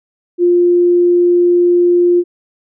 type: tone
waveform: sine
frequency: 351.2 Hz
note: F4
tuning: 10 cents sharp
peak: -7 dBFS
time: 0.38-2.24 s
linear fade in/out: 50 ms
effects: none

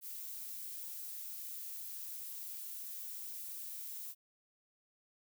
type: noise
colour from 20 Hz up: violet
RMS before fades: -45 dBFS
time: 0.01-4.15 s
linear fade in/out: 50 ms
effects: none

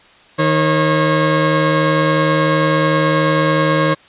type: tone pair together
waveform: 20% pulse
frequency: 156.5 / 543.1 Hz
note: D#3 / C#5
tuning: +10 / -36 cents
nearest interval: octave + minor seventh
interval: 2154 cents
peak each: -10 dBFS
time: 0.38-3.95 s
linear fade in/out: 20 ms
effects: white hiss -46 dBFS RMS until 4.08 s + resampled to 8000 Hz

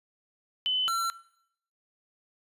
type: tone pair in turn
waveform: sine / square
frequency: 3024 / 1353.3 Hz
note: F#7 / E6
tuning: +37 / +45 cents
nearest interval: octave + major second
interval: 1392 cents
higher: first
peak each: -24 / -27 dBFS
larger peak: first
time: 0.66-0.88 / 0.88-1.1 s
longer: neither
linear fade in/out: 0 ms
effects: noise-tail reverb RT60 0.7 s tail -19 dB re dry + resampled to 32000 Hz

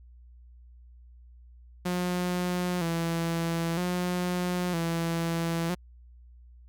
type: tone with vibrato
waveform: sawtooth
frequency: 172.8 Hz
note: F3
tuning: 18 cents flat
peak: -23 dBFS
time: 1.85-5.75 s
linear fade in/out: 10 ms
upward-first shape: square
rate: 0.52 Hz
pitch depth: 61 cents each way
effects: added 60 Hz sine -49 dBFS peak until 6.68 s

